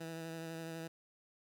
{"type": "tone with vibrato", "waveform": "15% pulse", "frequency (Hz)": 163.7, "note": "E3", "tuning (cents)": -12, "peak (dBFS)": -36, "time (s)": [0, 0.88], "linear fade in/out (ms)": 10, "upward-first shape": "sine", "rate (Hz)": 12, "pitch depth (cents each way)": 18, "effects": []}